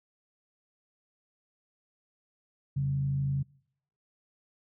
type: tone with frequency modulation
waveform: sine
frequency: 137.9 Hz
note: C#3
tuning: 9 cents flat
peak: -26 dBFS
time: 2.76-3.43 s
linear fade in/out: 10 ms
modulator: 52.4 Hz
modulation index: 0.34
effects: noise-tail reverb RT60 0.7 s tail -25 dB re dry